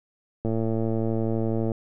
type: click train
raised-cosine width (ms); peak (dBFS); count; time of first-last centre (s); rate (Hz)
2; -14; 143; 0.45-1.718; 112
effects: none